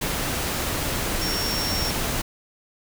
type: tone in noise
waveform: sine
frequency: 5500 Hz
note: F8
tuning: 27 cents flat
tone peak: -27 dBFS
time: 1.21-1.91 s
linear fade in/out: 10 ms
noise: pink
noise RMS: -26 dBFS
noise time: 0.01-2.22 s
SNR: -4 dB
effects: none